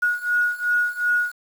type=beating tone pair; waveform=sine; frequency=1449 / 1451.7 Hz; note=F#6 / F#6; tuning=-37 / -33 cents; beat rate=2.7 Hz; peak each=-23 / -21 dBFS; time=0.02-1.32 s; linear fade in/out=10 ms; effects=7-bit